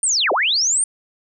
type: linear two-way sweep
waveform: sine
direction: down then up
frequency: 9180 to 329.6 to 9180 Hz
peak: -15 dBFS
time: 0.03-0.84 s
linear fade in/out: 2 ms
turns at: 0.32 s
effects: none